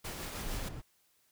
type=noise with tremolo; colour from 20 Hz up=pink; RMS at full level=-40 dBFS; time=0.04-0.69 s; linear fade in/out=10 ms; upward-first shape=triangle; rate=6.5 Hz; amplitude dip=35%
type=noise; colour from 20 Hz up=brown; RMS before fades=-40 dBFS; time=0.42-0.82 s; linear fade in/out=20 ms
effects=white hiss -71 dBFS RMS until 1.31 s